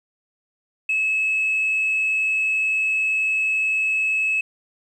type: tone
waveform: sine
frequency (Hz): 2589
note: E7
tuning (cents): -32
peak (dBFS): -17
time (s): 0.89-4.41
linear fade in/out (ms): 5
effects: tanh soft clip ceiling -15 dBFS + 9-bit